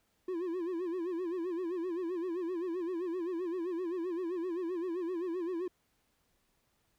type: tone with vibrato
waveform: triangle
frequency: 350.1 Hz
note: F4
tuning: 4 cents sharp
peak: -31 dBFS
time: 0.28-5.68 s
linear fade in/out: 5 ms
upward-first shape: sine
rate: 7.7 Hz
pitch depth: 120 cents each way
effects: pink hiss -75 dBFS RMS until 6.98 s